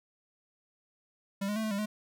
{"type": "tone with pitch steps", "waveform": "square", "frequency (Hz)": [197.4, 207.8, 220.4, 217.2, 199.5, 212.1], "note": ["G3", "G#3", "A3", "A3", "G3", "G#3"], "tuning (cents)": [12, 1, 3, -22, 31, 37], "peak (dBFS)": -31, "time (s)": [1.41, 1.86], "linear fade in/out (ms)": 10, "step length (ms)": 75, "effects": []}